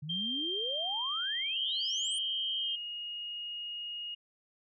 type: exponential sweep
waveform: sine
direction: up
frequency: 141.6 to 9397 Hz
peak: -38 dBFS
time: 0.02-2.19 s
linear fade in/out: 10 ms
type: tone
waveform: sine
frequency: 3171 Hz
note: G7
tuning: 19 cents sharp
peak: -32 dBFS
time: 0.09-2.76 s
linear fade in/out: 10 ms
type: tone with pitch glide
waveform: sine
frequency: 2960 to 2867 Hz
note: F#7 to F7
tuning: 0 to +45 cents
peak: -37 dBFS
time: 1.55-4.15 s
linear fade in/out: 10 ms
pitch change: -55 cents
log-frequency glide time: 2.58-2.7 s
effects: none